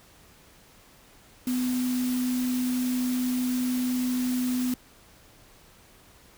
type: tone in noise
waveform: sine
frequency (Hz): 250.9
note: B3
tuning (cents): +28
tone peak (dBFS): -24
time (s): 1.47-4.74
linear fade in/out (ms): 2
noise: white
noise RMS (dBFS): -38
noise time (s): 1.47-4.74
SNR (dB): +11
effects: pink hiss -55 dBFS RMS until 6.37 s